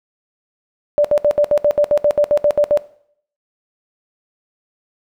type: tone bursts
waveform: sine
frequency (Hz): 587.3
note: D5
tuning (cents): 0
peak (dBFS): -9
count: 14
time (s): 0.98-2.774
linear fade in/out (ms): 0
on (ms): 65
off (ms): 68
effects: noise-tail reverb RT60 0.6 s tail -18 dB re dry